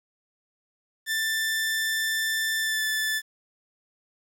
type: tone with pitch glide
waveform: sawtooth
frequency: 1773 to 1751.6 Hz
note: A6 to A6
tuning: +13 to -8 cents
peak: -21 dBFS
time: 1.06-3.22 s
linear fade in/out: 50 ms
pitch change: -21 cents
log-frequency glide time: 2.6-2.82 s
effects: 9-bit